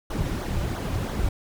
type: noise with flanger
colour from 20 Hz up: brown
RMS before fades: -27 dBFS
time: 0.1-1.29 s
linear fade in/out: 5 ms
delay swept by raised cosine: 0.39 to 4.69 ms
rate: 3 Hz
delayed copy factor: -0.65
effects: none